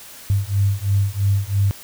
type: beating tone pair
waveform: sine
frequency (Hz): 98 / 101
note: G2 / G#2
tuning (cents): 0 / -48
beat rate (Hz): 3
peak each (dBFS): -19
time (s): 0.3-1.71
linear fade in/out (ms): 0
effects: white hiss -40 dBFS RMS until 1.83 s